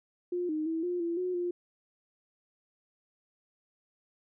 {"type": "tone with pitch steps", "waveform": "sine", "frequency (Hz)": [354.7, 309.3, 324.9, 354.7, 338.7, 363.8, 352.1], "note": ["F4", "D#4", "E4", "F4", "E4", "F#4", "F4"], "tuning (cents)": [27, -10, -25, 27, 47, -29, 14], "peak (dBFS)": -29, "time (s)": [0.32, 1.51], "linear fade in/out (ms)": 5, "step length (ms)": 170, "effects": []}